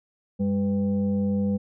sine tone with frequency modulation, 201.1 Hz, G3, 44 cents sharp, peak -21 dBFS, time 0.39-1.58 s, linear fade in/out 20 ms, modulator 296 Hz, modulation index 0.58, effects none

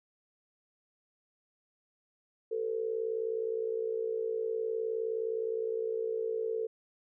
sine tone with amplitude modulation, 448 Hz, A4, 31 cents sharp, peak -27 dBFS, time 2.51-6.67 s, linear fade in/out 10 ms, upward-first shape sine, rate 59.5 Hz, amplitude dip 75%, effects none

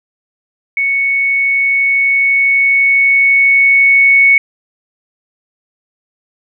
sine tone with level ramp, 2217 Hz, C#7, in tune, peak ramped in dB -11 to -4 dBFS, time 0.77-4.38 s, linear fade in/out 2 ms, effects none

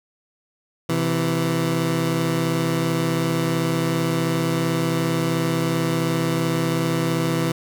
20% pulse tone pair together, 129.31 / 164.81 Hz, C3 / E3, -20 / 0 cents, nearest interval major third, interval 420 cents, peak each -20 / -16 dBFS, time 0.89-7.52 s, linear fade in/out 5 ms, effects none

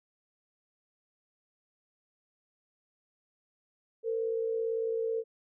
sine tone pair together, 451.6 / 509.7 Hz, A4 / C5, +45 / -45 cents, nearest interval major second, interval 210 cents, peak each -29 / -38 dBFS, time 4.03-5.24 s, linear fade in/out 50 ms, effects none

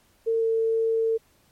sine tone with pitch glide, 453.3 to 450.2 Hz, A#4 to A4, -48 to +40 cents, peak -20 dBFS, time 0.26-1.18 s, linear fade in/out 20 ms, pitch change -12 cents, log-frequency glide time 0.4-0.45 s, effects pink hiss -62 dBFS RMS until 1.51 s + MP3 64 kbps

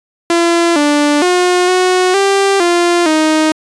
sawtooth tone with pitch steps, 340 / 293.2 / 359.4 / 366.8 / 393.7 / 347.2 / 312.1 Hz, F4 / D4 / F4 / F#4 / G4 / F4 / D#4, -46 / -3 / +50 / -15 / +8 / -10 / +5 cents, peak -5 dBFS, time 0.3-3.52 s, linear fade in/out 2 ms, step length 460 ms, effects resampled to 22050 Hz

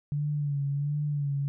sine tone with vibrato, 144.2 Hz, D3, 31 cents flat, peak -26 dBFS, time 0.12-1.48 s, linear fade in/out 0 ms, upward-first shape sine, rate 1.4 Hz, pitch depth 49 cents each way, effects none

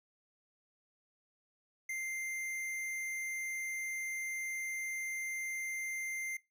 sine tone with tanh clipping, 2093 Hz, C7, in tune, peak -38 dBFS, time 1.89-6.37 s, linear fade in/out 5 ms, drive 18 dB, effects noise-tail reverb RT60 0.2 s tail -19 dB re dry

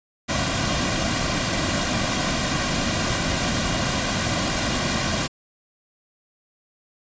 pink noise with comb filter, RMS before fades -23 dBFS, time 0.28-5.28 s, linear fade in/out 20 ms, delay 2.3 ms, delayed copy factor -0.6, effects resampled to 16000 Hz

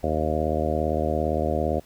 harmonic tone, 77.6 Hz, D#2, 4 cents flat, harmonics 1 / 2 / 3 / 4 / 5 / 6 / 7 / 8 / 9, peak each -28 / -33 / -31 / -32 / -31 / -33 / -29 / -30 / -30 dBFS, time 0.03-1.8 s, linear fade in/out 10 ms, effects pink hiss -55 dBFS RMS until 1.85 s

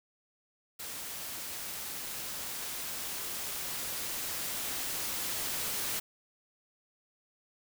white noise with level ramp, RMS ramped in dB -41 to -34 dBFS, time 0.79-6 s, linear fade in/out 10 ms, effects none

